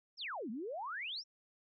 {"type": "exponential two-way sweep", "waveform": "sine", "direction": "down then up", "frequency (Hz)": [5800, 204.5, 5800], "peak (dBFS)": -39, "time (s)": [0.17, 1.24], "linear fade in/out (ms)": 50, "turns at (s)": 0.5, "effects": []}